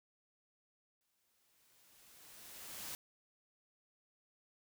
white noise with exponential growth, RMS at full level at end -44 dBFS, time 1.01-2.95 s, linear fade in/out 0 ms, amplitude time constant 420 ms, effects none

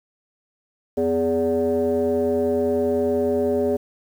sine tone with frequency modulation, 412.5 Hz, G#4, 12 cents flat, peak -17 dBFS, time 0.97-3.77 s, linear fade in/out 10 ms, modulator 163 Hz, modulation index 1.1, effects tanh soft clip ceiling -13 dBFS + 8-bit

